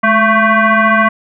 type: tone with frequency modulation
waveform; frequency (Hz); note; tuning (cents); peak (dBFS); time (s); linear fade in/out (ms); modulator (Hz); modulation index
sine; 214.3; A3; -45; -7; 0.03-1.09; 10; 443; 3.9
effects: none